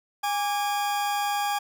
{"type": "tone pair together", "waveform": "40% pulse", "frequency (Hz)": [819, 1165], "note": ["G#5", "D6"], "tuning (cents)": [-24, -14], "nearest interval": "tritone", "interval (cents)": 610, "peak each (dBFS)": [-24, -33], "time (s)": [0.23, 1.59], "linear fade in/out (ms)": 10, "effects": []}